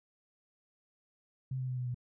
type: tone with pitch steps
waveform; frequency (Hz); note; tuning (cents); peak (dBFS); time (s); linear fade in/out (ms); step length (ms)
sine; 130.81 / 128.86 / 126.94 / 125.05 / 123.18; C3 / C3 / B2 / B2 / B2; 0 / -26 / +48 / +22 / -4; -33; 1.51-1.945; 5; 87
effects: none